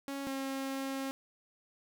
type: tone pair in turn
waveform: sawtooth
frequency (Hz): 276.4 / 269.8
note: C#4 / C#4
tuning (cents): -5 / -47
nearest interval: unison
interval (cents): 42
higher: first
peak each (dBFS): -33 / -31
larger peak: second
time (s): 0.08-0.27 / 0.27-1.11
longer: second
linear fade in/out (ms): 0
effects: none